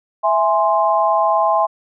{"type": "chord", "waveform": "sine", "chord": "E augmented", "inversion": "none", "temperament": "equal", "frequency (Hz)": [659.3, 830.6, 1046.5], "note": ["E5", "G#5", "B#5"], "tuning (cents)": [0, 0, 0], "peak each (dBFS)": -17, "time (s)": [0.23, 1.67], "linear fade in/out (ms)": 20, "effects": []}